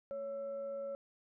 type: tone with frequency modulation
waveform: sine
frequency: 556 Hz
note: C#5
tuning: 5 cents sharp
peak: -38 dBFS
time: 0.11-0.95 s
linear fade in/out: 0 ms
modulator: 777 Hz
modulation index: 0.24
effects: none